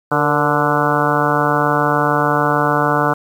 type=harmonic tone with a mistuned harmonic; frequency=146.83 Hz; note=D3; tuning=in tune; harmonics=1 / 2 / 3 / 4 / 5 / 6 / 7 / 8 / 9 / 10; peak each=-22 / -22 / -22 / -22 / -22 / -22 / -22 / -22 / -22 / -22 dBFS; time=0.11-3.14 s; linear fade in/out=10 ms; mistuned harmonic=3; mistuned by=+60 cents; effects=7-bit